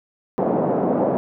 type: band-pass noise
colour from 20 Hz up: white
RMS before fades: -20 dBFS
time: 0.38-1.17 s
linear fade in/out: 0 ms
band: 160 to 690 Hz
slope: 24 dB/octave
effects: none